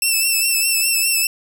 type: tone with vibrato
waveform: 10% pulse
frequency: 2662 Hz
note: E7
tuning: 16 cents sharp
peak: -7 dBFS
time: 0.02-1.27 s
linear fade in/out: 2 ms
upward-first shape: sine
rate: 4.9 Hz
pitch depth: 39 cents each way
effects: none